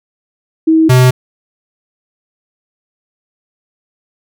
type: tone pair in turn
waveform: sine / square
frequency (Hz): 320.5 / 127.19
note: E4 / C3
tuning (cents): -49 / -49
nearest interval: octave + major third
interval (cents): 1600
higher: first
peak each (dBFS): -5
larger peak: neither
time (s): 0.67-0.89 / 0.89-1.11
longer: neither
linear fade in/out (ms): 10
effects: none

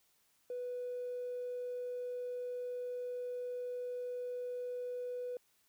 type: tone with tanh clipping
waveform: triangle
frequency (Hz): 493.9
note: B4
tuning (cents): 0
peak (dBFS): -37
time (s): 0.5-5.37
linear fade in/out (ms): 2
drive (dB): 1
effects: white hiss -73 dBFS RMS until 5.68 s

